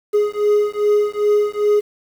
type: beating tone pair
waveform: triangle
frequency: 415.3 / 417.8 Hz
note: G#4 / G#4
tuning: 0 / +10 cents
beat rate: 2.5 Hz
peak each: -15 dBFS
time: 0.13-1.81 s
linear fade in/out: 20 ms
effects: 7-bit